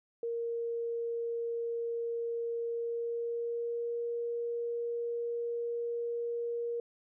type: tone with pitch glide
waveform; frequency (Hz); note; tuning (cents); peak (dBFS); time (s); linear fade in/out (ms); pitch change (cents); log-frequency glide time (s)
sine; 466.2 to 471.1; A#4 to A#4; 0 to +18; -32; 0.23-6.8; 2; +18; 2.64-3.99
effects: none